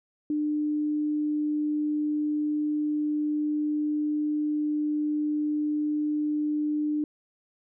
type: tone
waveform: sine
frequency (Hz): 299.9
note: D4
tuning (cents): +36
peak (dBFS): -24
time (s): 0.3-7.04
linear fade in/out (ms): 2
effects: none